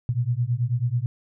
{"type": "beating tone pair", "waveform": "sine", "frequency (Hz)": [116.54, 125.74], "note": ["A#2", "B2"], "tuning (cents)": [0, 32], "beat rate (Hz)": 9.2, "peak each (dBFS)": -24, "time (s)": [0.09, 1.06], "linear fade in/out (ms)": 0, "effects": []}